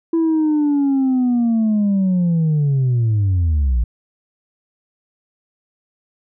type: linear sweep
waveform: sine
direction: down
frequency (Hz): 333 to 55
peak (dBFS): -11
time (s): 0.13-3.84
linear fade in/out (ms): 5
effects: tanh soft clip ceiling -12 dBFS